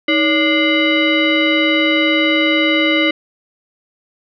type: tone with frequency modulation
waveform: sine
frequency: 1197 Hz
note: D6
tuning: 33 cents sharp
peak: -11 dBFS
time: 0.08-3.11 s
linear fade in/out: 5 ms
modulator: 882 Hz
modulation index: 2.1
effects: none